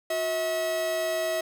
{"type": "tone pair together", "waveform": "45% pulse", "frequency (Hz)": [361.5, 644.1], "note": ["F#4", "E5"], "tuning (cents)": [-40, -40], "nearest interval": "minor seventh", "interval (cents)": 1000, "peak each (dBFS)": [-35, -26], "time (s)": [0.1, 1.41], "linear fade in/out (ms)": 5, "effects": []}